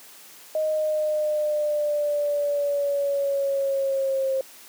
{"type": "linear sweep", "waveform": "sine", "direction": "down", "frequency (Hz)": [624, 531], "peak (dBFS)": -21, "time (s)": [0.55, 4.41], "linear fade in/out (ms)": 2, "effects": ["white hiss -47 dBFS RMS until 4.68 s", "high-pass 200 Hz 12 dB/octave"]}